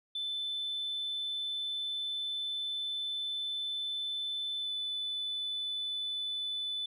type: tone with pitch glide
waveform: sine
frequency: 3520 to 3496 Hz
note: A7 to A7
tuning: 0 to -12 cents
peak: -32 dBFS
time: 0.15-6.86 s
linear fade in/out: 5 ms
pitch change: -12 cents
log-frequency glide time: 4.59-4.72 s
effects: tanh soft clip ceiling -29 dBFS